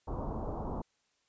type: low-pass noise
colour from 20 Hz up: pink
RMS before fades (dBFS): -37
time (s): 0.07-0.82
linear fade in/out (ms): 10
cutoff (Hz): 1100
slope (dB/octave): 48
effects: white hiss -75 dBFS RMS until 1.28 s + resampled to 16000 Hz